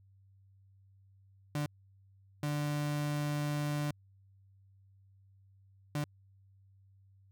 35% pulse tone bursts at uneven times, 147.3 Hz, D3, 6 cents sharp, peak -30 dBFS, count 3, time 1.55-1.66 / 2.43-3.91 / 5.95-6.04 s, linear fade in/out 2 ms, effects added 97 Hz sine -60 dBFS peak until 7.31 s

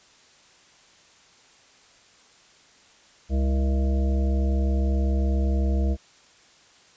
harmonic tone with a mistuned harmonic, 67.4 Hz, C#2, 48 cents flat, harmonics 1 / 3 / 5 / 7 / 9 / 10, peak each -20 / -30 / -34 / -37 / -39 / -40 dBFS, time 3.29-5.97 s, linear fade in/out 50 ms, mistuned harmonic 5, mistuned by -61 cents, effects white hiss -55 dBFS RMS until 6.96 s + resampled to 16000 Hz

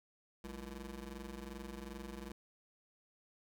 20% pulse ring-modulated tone, 134.4 Hz, C3, 47 cents sharp, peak -37 dBFS, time 0.44-2.32 s, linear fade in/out 2 ms, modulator 78.5 Hz, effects none

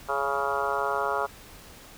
harmonic tone with a mistuned harmonic, 139.6 Hz, C#3, 13 cents sharp, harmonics 3 / 4 / 5 / 6 / 7 / 8 / 9 / 10, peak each -33 / -33 / -33 / -33 / -33 / -33 / -33 / -33 dBFS, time 0.08-1.27 s, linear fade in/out 20 ms, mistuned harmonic 5, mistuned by -20 cents, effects pink hiss -48 dBFS RMS until 1.97 s

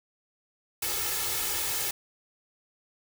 white noise with comb filter, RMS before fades -30 dBFS, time 0.82-1.91 s, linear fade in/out 5 ms, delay 2.3 ms, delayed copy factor +0.85, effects none

